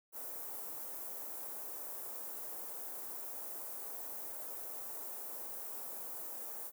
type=band-stop noise; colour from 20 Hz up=white; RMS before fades=-44 dBFS; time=0.12-6.72 s; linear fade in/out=50 ms; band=790 to 14000 Hz; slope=12 dB/octave; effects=high-pass 400 Hz 12 dB/octave